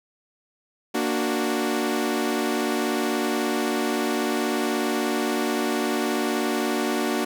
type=chord; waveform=sawtooth; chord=Bb augmented; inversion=none; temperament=equal; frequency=233.1 / 293.7 / 370 Hz; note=Bb3 / D4 / F#4; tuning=0 / 0 / 0 cents; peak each=-23 dBFS; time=0.94-7.25 s; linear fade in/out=10 ms; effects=none